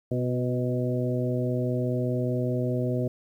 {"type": "harmonic tone with a mistuned harmonic", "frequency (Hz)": 124.9, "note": "B2", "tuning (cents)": 20, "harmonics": [1, 2, 3, 4, 5], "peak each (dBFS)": [-27, -30, -32, -33, -34], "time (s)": [0.11, 3.08], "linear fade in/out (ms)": 5, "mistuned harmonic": 3, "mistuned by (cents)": -26, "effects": ["10-bit"]}